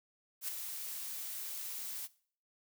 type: noise with ADSR envelope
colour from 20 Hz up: blue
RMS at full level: -36 dBFS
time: 0.41-2.08 s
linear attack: 73 ms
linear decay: 5 ms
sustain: -6 dB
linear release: 33 ms
effects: noise-tail reverb RT60 0.5 s tail -20 dB re dry